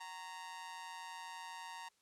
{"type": "tone with amplitude modulation", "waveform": "sawtooth", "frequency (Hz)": 928, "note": "A#5", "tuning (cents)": -8, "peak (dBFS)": -39, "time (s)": [0, 1.89], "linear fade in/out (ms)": 10, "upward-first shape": "sine", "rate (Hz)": 172, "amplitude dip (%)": 75, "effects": ["white hiss -75 dBFS RMS until 2.01 s", "low-pass 9000 Hz 12 dB/octave"]}